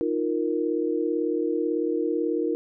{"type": "chord", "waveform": "sine", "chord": "Eb suspended second", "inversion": "none", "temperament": "equal", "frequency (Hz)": [311.1, 349.2, 466.2], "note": ["Eb4", "F4", "Bb4"], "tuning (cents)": [0, 0, 0], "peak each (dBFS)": -27, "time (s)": [0.01, 2.55], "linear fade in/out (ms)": 0, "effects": []}